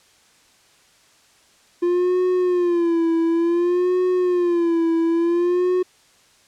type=tone with vibrato; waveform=triangle; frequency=347.3 Hz; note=F4; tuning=10 cents flat; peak=-14 dBFS; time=1.82-5.83 s; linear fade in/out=10 ms; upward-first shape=sine; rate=0.56 Hz; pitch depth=88 cents each way; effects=white hiss -55 dBFS RMS until 6.47 s + low-pass 8000 Hz 12 dB/octave